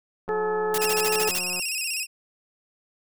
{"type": "click train", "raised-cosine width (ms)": 1, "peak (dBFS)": -25, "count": 238, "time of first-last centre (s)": [0.28, 1.597], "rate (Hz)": 180}
{"type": "harmonic tone", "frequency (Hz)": 430, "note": "A4", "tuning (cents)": -40, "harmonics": [1, 2, 3, 4], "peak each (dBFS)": [-24, -30, -34, -36], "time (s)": [0.29, 1.29], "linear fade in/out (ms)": 0}
{"type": "noise bursts", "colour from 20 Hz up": "white", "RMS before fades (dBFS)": -28, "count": 9, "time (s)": [0.74, 1.389], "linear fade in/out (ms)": 2, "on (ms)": 41, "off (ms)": 35}
{"type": "tone with vibrato", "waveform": "15% pulse", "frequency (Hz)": 2637, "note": "E7", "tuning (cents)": 0, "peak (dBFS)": -19, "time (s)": [0.78, 2.07], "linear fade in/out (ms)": 50, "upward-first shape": "square", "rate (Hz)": 16, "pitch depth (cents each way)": 70}
{"effects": []}